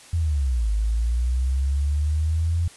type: linear two-way sweep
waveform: sine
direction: down then up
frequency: 86.1 to 51.7 to 86.1 Hz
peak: -19 dBFS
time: 0.13-2.68 s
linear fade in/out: 5 ms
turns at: 0.71 s
effects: white hiss -47 dBFS RMS until 2.76 s + resampled to 24000 Hz